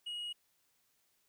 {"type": "tone with tanh clipping", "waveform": "sine", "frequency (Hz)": 2892, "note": "F#7", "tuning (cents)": -40, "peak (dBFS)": -39, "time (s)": [0.06, 0.33], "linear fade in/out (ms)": 10, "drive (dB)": 3, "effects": ["white hiss -75 dBFS RMS until 1.28 s"]}